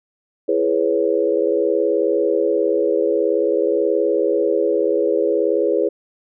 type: chord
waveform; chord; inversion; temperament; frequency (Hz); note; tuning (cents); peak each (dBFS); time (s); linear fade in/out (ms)
sine; C# minor seventh; first; equal with one note detuned; 333.5 / 415.3 / 493.9 / 554.4; E4 / G#4 / B4 / C#5; +20 / 0 / 0 / 0; -22 / -19 / -20 / -22; 0.48-5.89; 10
effects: none